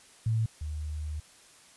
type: tone pair in turn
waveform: sine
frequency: 111.8 / 76.22 Hz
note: A2 / D#2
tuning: +28 / -35 cents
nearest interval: perfect fifth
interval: 663 cents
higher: first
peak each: -24 / -32 dBFS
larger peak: first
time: 0.26-0.46 / 0.61-1.2 s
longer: second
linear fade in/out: 5 ms
effects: white hiss -56 dBFS RMS until 1.76 s + resampled to 24000 Hz